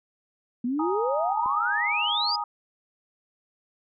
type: exponential sweep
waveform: sine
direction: up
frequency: 233.1 to 5040 Hz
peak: -24 dBFS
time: 0.64-2.36 s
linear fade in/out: 5 ms
type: chord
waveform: sine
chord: Ab suspended second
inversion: none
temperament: just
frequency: 830.6 / 934.4 / 1245.9 Hz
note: Ab5 / Bb5 / Eb6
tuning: 0 / +4 / +2 cents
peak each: -31 dBFS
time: 0.79-2.44 s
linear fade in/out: 5 ms
type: click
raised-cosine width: 2 ms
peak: -30 dBFS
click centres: 1.46 s
effects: none